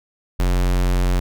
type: tone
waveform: square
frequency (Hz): 44.94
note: F#1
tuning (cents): -50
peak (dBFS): -16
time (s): 0.39-1.2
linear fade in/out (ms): 10
effects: none